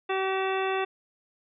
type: harmonic tone with a mistuned harmonic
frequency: 382.3 Hz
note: G4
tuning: 43 cents flat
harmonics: 1 / 2 / 3 / 4 / 5 / 6 / 7 / 9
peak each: -28 / -31 / -34 / -38 / -37 / -43 / -36 / -42 dBFS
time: 0.09-0.85 s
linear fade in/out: 10 ms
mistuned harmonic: 9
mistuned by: +19 cents
effects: none